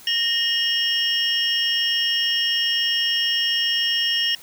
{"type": "tone cluster", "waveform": "sine", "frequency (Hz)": [1851, 2864, 3211, 5430], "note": ["A#6", "F7", "G7", "F8"], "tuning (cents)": [-13, 43, 41, -50], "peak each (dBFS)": [-27, -21, -26, -26], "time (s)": [0.07, 4.35], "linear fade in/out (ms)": 2, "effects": ["white hiss -45 dBFS RMS until 4.42 s"]}